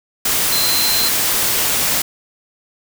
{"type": "tone in noise", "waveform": "sine", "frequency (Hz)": 4100, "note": "C8", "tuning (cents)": -36, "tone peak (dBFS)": -18, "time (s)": [0.52, 1.09], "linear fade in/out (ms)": 5, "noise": "white", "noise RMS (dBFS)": -17, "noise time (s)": [0.25, 2.02], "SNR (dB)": -4, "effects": []}